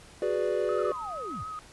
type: chord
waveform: triangle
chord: G# half-diminished seventh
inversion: third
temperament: equal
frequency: 370 / 415.3 / 493.9 / 587.3 Hz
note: F#4 / G#4 / B4 / D5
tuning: 0 / 0 / 0 / 0 cents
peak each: -29 dBFS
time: 0.22-0.92 s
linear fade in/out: 2 ms
type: tone with vibrato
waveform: sine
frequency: 1263 Hz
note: D#6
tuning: 26 cents sharp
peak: -35 dBFS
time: 0.69-1.59 s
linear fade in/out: 0 ms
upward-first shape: triangle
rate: 6.6 Hz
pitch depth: 30 cents each way
type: linear sweep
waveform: sine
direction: down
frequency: 1376 to 57 Hz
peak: -37 dBFS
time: 0.78-1.44 s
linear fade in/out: 10 ms
effects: pink hiss -52 dBFS RMS until 1.72 s + resampled to 24000 Hz